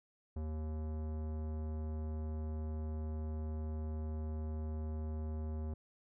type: tone with tanh clipping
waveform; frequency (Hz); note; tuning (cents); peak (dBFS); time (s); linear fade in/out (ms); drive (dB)
sine; 77.78; D#2; 0; -39; 0.36-5.74; 5; 18
effects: none